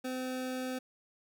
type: tone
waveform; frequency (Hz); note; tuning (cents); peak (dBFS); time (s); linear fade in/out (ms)
25% pulse; 256.5; C4; -34; -31; 0.04-0.79; 10
effects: none